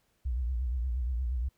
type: tone with vibrato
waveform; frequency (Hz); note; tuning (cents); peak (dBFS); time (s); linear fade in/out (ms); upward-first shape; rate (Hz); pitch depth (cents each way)
sine; 61.74; B1; 0; -28; 0.25-1.49; 10; triangle; 8.5; 160
effects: pink hiss -73 dBFS RMS until 1.57 s